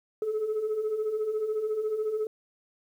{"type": "beating tone pair", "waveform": "sine", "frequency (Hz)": [419.9, 433.9], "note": ["G#4", "A4"], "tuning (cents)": [19, -24], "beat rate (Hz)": 14, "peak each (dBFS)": [-33, -26], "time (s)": [0.22, 2.27], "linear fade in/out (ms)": 2, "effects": ["tanh soft clip ceiling -23 dBFS", "10-bit"]}